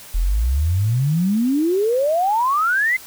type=exponential sweep; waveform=sine; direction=up; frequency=38.84 to 2097 Hz; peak=-15 dBFS; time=0.14-2.97 s; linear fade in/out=10 ms; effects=white hiss -40 dBFS RMS until 3.06 s